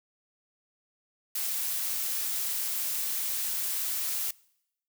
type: noise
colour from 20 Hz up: blue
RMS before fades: -31 dBFS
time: 1.35-4.31 s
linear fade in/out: 5 ms
effects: noise-tail reverb RT60 0.8 s tail -24 dB re dry